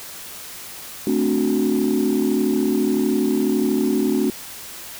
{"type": "chord", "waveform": "sine", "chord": "D dominant seventh", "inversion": "second", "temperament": "equal", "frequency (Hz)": [220, 261.6, 293.7, 370], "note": ["A3", "C4", "D4", "F#4"], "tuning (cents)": [0, 0, 0, 0], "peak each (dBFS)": -21, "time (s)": [1.07, 4.3], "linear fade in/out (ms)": 2, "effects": ["tanh soft clip ceiling -11 dBFS", "white hiss -36 dBFS RMS until 4.99 s"]}